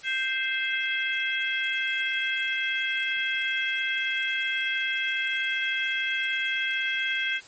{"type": "harmonic tone with a mistuned harmonic", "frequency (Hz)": 523, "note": "C5", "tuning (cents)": -1, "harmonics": [3, 4, 5, 6], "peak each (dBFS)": [-29, -30, -31, -32], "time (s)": [0.03, 7.41], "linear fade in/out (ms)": 50, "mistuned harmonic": 6, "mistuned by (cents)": 73, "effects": ["white hiss -49 dBFS RMS until 7.47 s", "MP3 32 kbps"]}